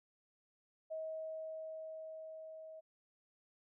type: tone with level ramp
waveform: sine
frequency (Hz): 636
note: D#5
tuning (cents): +38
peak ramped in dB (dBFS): -39 to -49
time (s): 0.9-2.81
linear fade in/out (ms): 20
effects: none